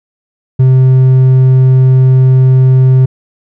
sine tone with hard clipping, 130 Hz, C3, 11 cents flat, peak -4 dBFS, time 0.59-3.06 s, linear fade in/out 10 ms, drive 3 dB, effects none

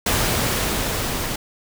pink noise with level ramp, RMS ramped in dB -19 to -26 dBFS, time 0.06-1.36 s, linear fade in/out 5 ms, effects none

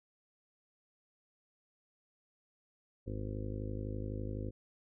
harmonic tone, 51.91 Hz, G#1, in tune, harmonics 1 / 2 / 3 / 4 / 5 / 6 / 7 / 8 / 9 / 10, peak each -42 / -40 / -52 / -49 / -46 / -50 / -48 / -59 / -51 / -50 dBFS, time 3.06-4.51 s, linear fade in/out 20 ms, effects none

